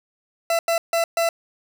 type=tone bursts at uneven times; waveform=40% pulse; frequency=670 Hz; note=E5; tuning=28 cents sharp; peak=-17 dBFS; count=4; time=0.5-0.59 / 0.68-0.78 / 0.93-1.04 / 1.17-1.29 s; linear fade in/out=2 ms; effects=none